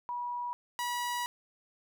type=tone pair in turn; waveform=sine / sawtooth; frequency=970 / 970 Hz; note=B5 / B5; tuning=-31 / -31 cents; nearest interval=unison; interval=0 cents; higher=neither; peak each=-33 / -28 dBFS; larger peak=second; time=0.09-0.53 / 0.79-1.26 s; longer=second; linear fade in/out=0 ms; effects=none